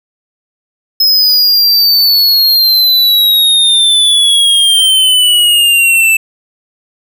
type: exponential sweep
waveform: square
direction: down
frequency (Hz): 5150 to 2637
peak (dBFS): -6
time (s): 1-6.17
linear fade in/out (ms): 5
effects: none